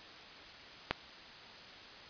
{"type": "click", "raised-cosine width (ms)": 0.3, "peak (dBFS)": -13, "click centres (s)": 0.91, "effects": ["white hiss -51 dBFS RMS until 2.09 s", "resampled to 11025 Hz"]}